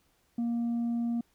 triangle tone with tanh clipping, 235.1 Hz, A#3, 15 cents sharp, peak -28 dBFS, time 0.38-1.21 s, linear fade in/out 5 ms, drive 7 dB, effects pink hiss -70 dBFS RMS until 1.34 s

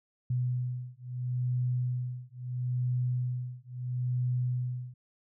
sine beating tone pair, 124.3 / 125.05 Hz, B2 / B2, +12 / +22 cents, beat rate 0.75 Hz, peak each -32 / -32 dBFS, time 0.3-4.94 s, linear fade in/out 5 ms, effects none

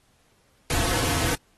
pink noise with comb filter, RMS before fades -25 dBFS, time 0.7-1.35 s, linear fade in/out 2 ms, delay 5 ms, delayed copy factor -0.6, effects pink hiss -64 dBFS RMS until 1.57 s + AAC 32 kbps

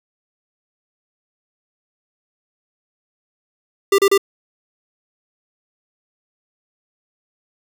square tone bursts, 395.9 Hz, G4, 17 cents sharp, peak -11 dBFS, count 3, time 3.92-4.178 s, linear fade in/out 5 ms, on 64 ms, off 33 ms, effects none

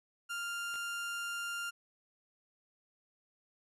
30% pulse tone, 1396.9 Hz, F6, in tune, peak -34 dBFS, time 0.29-1.71 s, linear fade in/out 20 ms
clicks, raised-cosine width 0.3 ms, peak -36 dBFS, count 2, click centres 0.741 / 0.757 s
effects resampled to 32000 Hz

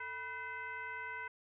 sine tone with frequency modulation, 1517 Hz, F#6, 43 cents sharp, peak -40 dBFS, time 0-1.28 s, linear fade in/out 5 ms, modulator 536 Hz, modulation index 1.3, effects none

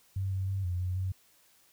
sine tone with pitch steps, 96.3 / 95.1 / 96.9 / 88.9 / 91 / 93.9 Hz, G2 / F#2 / G2 / F2 / F#2 / F#2, -30 / +48 / -20 / +31 / -28 / +26 cents, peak -29 dBFS, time 0.16-1.12 s, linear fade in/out 5 ms, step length 160 ms, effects white hiss -64 dBFS RMS until 1.72 s

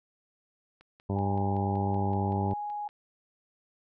click train, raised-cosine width 0.3 ms, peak -39 dBFS, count 12, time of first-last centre 0.81-2.889 s, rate 5.29 Hz
harmonic tone, 98.4 Hz, G2, 7 cents sharp, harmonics 1 / 2 / 3 / 4 / 5 / 6 / 7 / 8 / 9 / 10, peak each -29 / -32 / -38 / -36 / -44 / -42 / -44 / -48 / -43 / -48 dBFS, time 1.09-2.54 s, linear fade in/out 10 ms
sine tone with pitch glide, 815 to 830.7 Hz, G#5 to G#5, -33 to 0 cents, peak -32 dBFS, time 1.16-2.88 s, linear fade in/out 5 ms, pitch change +33 cents, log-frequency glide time 1.65-2.67 s
effects none

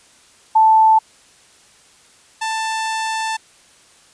sine / sawtooth tone pair in turn, 880 / 885.6 Hz, A5 / A5, 0 / +11 cents, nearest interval unison, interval 11 cents, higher second, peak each -8 / -16 dBFS, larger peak first, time 0.55-0.99 / 2.41-3.37 s, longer second, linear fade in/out 10 ms, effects white hiss -50 dBFS RMS until 4.13 s + resampled to 22050 Hz

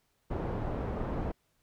pink low-pass noise, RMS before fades -34 dBFS, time 0.3-1.32 s, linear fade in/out 10 ms, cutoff 810 Hz, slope 12 dB/octave, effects pink hiss -74 dBFS RMS until 1.62 s

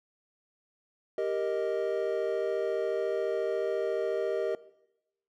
triangle chord, Eb major, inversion first, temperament equal, 392 / 466.2 / 622.3 Hz, G4 / Bb4 / Eb5, 0 / 0 / 0 cents, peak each -30 dBFS, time 1.18-4.55 s, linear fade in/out 2 ms, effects noise-tail reverb RT60 0.9 s tail -19 dB re dry

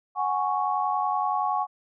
sine chord, F# suspended second, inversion none, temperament equal, 740 / 830.6 / 1108.7 Hz, F#5 / G#5 / C#6, 0 / 0 / 0 cents, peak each -28 / -27 / -27 dBFS, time 0.15-1.67 s, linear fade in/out 50 ms, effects none

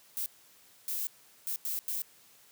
violet noise bursts at uneven times, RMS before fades -34 dBFS, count 5, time 0.17-0.26 / 0.88-1.07 / 1.47-1.56 / 1.65-1.79 / 1.88-2.02 s, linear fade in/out 0 ms, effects white hiss -60 dBFS RMS until 2.51 s + high-pass 80 Hz 12 dB/octave

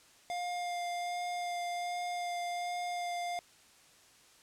square tone with vibrato, 705 Hz, F5, 16 cents sharp, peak -35 dBFS, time 0.3-3.39 s, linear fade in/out 0 ms, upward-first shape sine, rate 1.3 Hz, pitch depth 10 cents each way, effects white hiss -61 dBFS RMS until 4.42 s + low-pass 9000 Hz 12 dB/octave

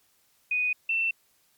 sine tone pair in turn, 2485 / 2685 Hz, D#7 / E7, -3 / +31 cents, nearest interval minor second, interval 134 cents, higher second, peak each -23 dBFS, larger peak neither, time 0.51-0.73 / 0.89-1.11 s, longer neither, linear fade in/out 5 ms, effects white hiss -66 dBFS RMS until 1.57 s + MP3 96 kbps

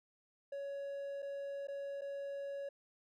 triangle tone with dropouts, 559 Hz, C#5, 14 cents sharp, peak -38 dBFS, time 0.52-2.69 s, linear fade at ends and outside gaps 5 ms, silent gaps 1.222-1.226 / 1.672-1.683 / 2.011-2.017 s, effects none

